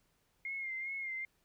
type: tone with vibrato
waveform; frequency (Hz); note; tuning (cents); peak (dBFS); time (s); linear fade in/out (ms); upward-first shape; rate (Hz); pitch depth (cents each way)
sine; 2129; C7; +30; -37; 0.45-1.25; 2; sine; 2.5; 47
effects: pink hiss -75 dBFS RMS until 1.44 s